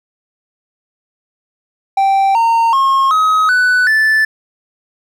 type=tone with pitch steps; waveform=triangle; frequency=781 / 918.1 / 1079.3 / 1268.7 / 1491.5 / 1753.3 Hz; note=G5 / A#5 / C#6 / D#6 / F#6 / A6; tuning=-7 / -27 / -47 / +33 / +13 / -7 cents; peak=-7 dBFS; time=1.97-4.25 s; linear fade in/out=5 ms; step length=380 ms; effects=none